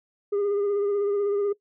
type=tone with vibrato; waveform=sine; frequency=405.8 Hz; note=G#4; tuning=40 cents flat; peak=-19 dBFS; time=0.32-1.53 s; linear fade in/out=10 ms; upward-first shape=sine; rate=16 Hz; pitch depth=32 cents each way; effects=noise-tail reverb RT60 0.1 s tail -21 dB re dry + tanh soft clip ceiling -21 dBFS